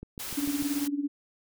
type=click train; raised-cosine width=3 ms; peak=-27 dBFS; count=5; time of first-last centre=0.03-0.624 s; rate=6.73 Hz
type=noise; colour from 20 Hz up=white; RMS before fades=-37 dBFS; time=0.19-0.88 s; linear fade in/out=10 ms
type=tone with tremolo; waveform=sine; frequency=286.4 Hz; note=D4; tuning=43 cents flat; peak=-24 dBFS; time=0.37-1.08 s; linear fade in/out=10 ms; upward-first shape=sine; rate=18 Hz; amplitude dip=75%
effects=none